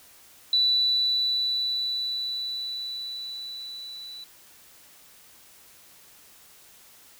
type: tone with level ramp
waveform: sine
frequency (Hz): 3965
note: B7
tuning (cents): +6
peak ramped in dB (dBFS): -18 to -38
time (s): 0.53-4.24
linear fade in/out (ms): 2
effects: white hiss -53 dBFS RMS until 7.19 s